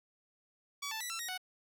10% pulse tone with pitch steps, 1138 / 881 / 1962 / 1343 / 1882 / 740 Hz, C#6 / A5 / B6 / E6 / A#6 / F#5, +45 / +2 / -12 / +32 / +16 / 0 cents, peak -29 dBFS, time 0.82-1.378 s, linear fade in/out 10 ms, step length 93 ms, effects none

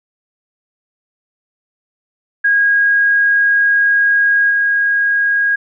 sine tone with level steps, 1638 Hz, G#6, 24 cents flat, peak -9 / -11 dBFS, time 2.44-5.56 s, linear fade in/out 10 ms, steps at 4.5 s, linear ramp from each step 10 ms, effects none

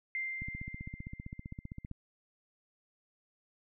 sine tone with exponential decay, 2093 Hz, C7, in tune, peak -32 dBFS, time 0.15-1.86 s, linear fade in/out 1 ms, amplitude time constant 370 ms
click train, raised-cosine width 5 ms, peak -29 dBFS, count 24, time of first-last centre 0.42-1.914 s, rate 15.4 Hz
effects none

